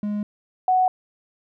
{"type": "tone pair in turn", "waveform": ["triangle", "sine"], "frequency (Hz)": [207.7, 741.8], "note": ["G#3", "F#5"], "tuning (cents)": [0, 4], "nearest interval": "octave + minor seventh", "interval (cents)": 2204, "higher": "second", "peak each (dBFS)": [-21, -15], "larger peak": "second", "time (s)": [[0.03, 0.23], [0.68, 0.88]], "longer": "neither", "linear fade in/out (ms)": 2, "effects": []}